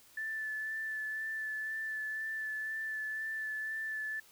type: tone with vibrato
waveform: sine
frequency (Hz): 1752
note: A6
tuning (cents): -8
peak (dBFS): -35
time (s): 0.17-4.2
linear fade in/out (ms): 5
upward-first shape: sine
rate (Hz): 2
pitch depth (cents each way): 17
effects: white hiss -61 dBFS RMS until 4.31 s